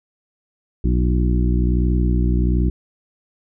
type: harmonic tone with a mistuned harmonic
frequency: 61.3 Hz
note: B1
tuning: 12 cents flat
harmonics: 1 / 2 / 3 / 4 / 5 / 6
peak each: -16 / -23 / -23 / -28 / -27 / -30 dBFS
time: 0.84-2.7 s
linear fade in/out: 5 ms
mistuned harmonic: 6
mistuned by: -41 cents
effects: none